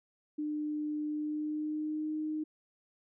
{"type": "tone with pitch glide", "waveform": "sine", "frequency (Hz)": [300.8, 308.4], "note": ["D4", "D#4"], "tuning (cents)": [42, -15], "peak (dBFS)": -32, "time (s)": [0.38, 2.44], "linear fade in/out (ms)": 10, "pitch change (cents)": 43, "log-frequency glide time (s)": [1.11, 2.14], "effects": []}